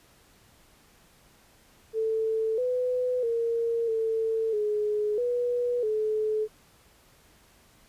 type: tone with pitch steps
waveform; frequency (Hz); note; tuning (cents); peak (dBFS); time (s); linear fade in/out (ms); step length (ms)
sine; 442.9 / 501 / 463 / 446.9 / 420.7 / 486.7 / 431; A4 / B4 / A#4 / A4 / G#4 / B4 / A4; +11 / +25 / -12 / +27 / +22 / -25 / -36; -24; 1.93-6.48; 50; 650
effects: pink hiss -59 dBFS RMS until 7.88 s + resampled to 32000 Hz